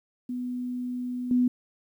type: tone with level steps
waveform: sine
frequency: 248.2 Hz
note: B3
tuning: 9 cents sharp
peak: -29 / -19 dBFS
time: 0.29-1.48 s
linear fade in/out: 5 ms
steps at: 1.31 s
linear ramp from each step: 2 ms
effects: 10-bit